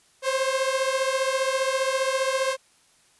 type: beating tone pair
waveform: sawtooth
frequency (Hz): 523.3 / 538.3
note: C5 / C5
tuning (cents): 0 / +49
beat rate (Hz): 15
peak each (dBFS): -21 / -22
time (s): 0.22-2.57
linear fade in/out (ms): 50
effects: white hiss -60 dBFS RMS until 3.19 s + resampled to 24000 Hz